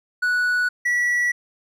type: tone pair in turn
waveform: triangle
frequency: 1474 / 1943.7 Hz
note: F#6 / B6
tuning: -7 / -28 cents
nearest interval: perfect fourth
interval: 479 cents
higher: second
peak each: -16 dBFS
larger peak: neither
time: 0.22-0.69 / 0.85-1.32 s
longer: neither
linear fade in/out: 10 ms
effects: none